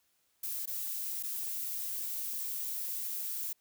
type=noise with dropouts; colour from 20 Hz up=violet; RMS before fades=-37 dBFS; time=0.43-3.53 s; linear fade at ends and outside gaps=5 ms; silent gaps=0.657-0.674 / 1.228-1.233 s; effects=white hiss -74 dBFS RMS until 3.6 s